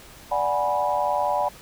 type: chord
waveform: sine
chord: G# half-diminished seventh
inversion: second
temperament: equal with one note detuned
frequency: 587.3 / 740 / 830.6 / 982.1 Hz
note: D5 / F#5 / G#5 / B5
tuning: 0 / 0 / 0 / -10 cents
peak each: -26 dBFS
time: 0.31-1.49 s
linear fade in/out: 10 ms
effects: pink hiss -46 dBFS RMS until 1.61 s